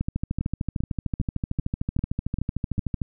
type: two click trains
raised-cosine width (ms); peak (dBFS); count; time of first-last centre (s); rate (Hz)
5; -15 / -13; 7 / 41; 0.41-2.782 / 0.01-3.018; 2.53 / 13.3
effects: none